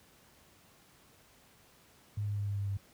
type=tone with pitch steps; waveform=sine; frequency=103.7 / 102.75 / 101.8 / 100.86 / 99.94 / 99.02 Hz; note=G#2 / G#2 / G#2 / G2 / G2 / G2; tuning=-2 / -18 / -34 / +50 / +34 / +18 cents; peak=-31 dBFS; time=2.17-2.77 s; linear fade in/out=5 ms; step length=100 ms; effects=pink hiss -62 dBFS RMS until 2.93 s + high-pass 60 Hz 12 dB/octave